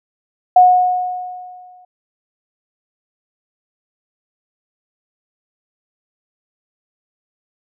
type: tone with exponential decay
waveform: sine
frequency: 728 Hz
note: F#5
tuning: 28 cents flat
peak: -3 dBFS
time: 0.56-1.85 s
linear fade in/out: 5 ms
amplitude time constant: 280 ms
effects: none